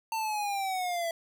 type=linear sweep; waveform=square; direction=down; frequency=901 to 661 Hz; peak=-30 dBFS; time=0.12-1.11 s; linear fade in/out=2 ms; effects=none